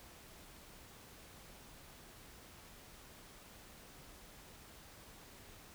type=silence; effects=pink hiss -57 dBFS RMS until 5.74 s